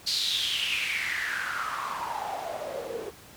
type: noise with band-pass filter sweep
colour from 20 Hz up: white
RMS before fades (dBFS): -31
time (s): 0.06-3.11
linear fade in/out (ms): 20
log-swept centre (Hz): 4500 to 410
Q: 6.7
effects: pink hiss -50 dBFS RMS until 3.36 s + high-pass 60 Hz 12 dB/octave